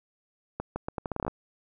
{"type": "accelerating click train", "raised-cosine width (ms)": 1, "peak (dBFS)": -17, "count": 12, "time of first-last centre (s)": [0.6, 1.28], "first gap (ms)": 160, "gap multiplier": 0.78, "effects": []}